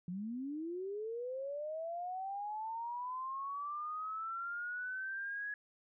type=linear sweep; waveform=sine; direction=up; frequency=169.9 to 1683 Hz; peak=-38 dBFS; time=0.08-5.54 s; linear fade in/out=2 ms; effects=none